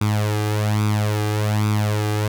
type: tone with flanger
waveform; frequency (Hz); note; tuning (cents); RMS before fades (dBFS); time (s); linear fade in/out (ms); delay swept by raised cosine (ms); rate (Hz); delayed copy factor
sawtooth; 105.7; G#2; +31; -20; 0.01-2.28; 5; 0.82 to 2.52; 1.2; +0.7
effects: none